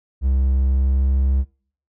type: tone with pitch glide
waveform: triangle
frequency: 66.1 to 66.87 Hz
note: C2 to C2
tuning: +18 to +38 cents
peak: -13 dBFS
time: 0.21-1.45 s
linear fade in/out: 50 ms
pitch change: +20 cents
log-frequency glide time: 0.65-1.07 s
effects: noise-tail reverb RT60 0.5 s tail -23 dB re dry